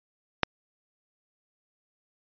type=click; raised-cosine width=0.3 ms; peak=-4 dBFS; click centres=0.433 s; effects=resampled to 11025 Hz